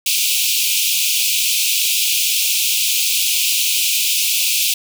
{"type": "high-pass noise", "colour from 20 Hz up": "pink", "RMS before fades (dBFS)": -17, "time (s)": [0.06, 4.74], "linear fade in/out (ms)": 5, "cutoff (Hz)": 2400, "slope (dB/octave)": 96, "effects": []}